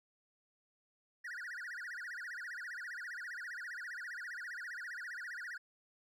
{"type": "tone with vibrato", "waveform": "triangle", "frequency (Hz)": 1661.2, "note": "G#6", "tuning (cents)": 0, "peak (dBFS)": -40, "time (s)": [1.24, 5.58], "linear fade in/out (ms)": 10, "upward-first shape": "sine", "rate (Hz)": 15, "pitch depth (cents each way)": 280, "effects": []}